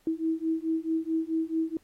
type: beating tone pair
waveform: sine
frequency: 320.9 / 325.5 Hz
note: E4 / E4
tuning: -46 / -22 cents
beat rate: 4.6 Hz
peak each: -29 dBFS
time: 0.07-1.77 s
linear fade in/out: 2 ms
effects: pink hiss -66 dBFS RMS until 1.83 s + AAC 48 kbps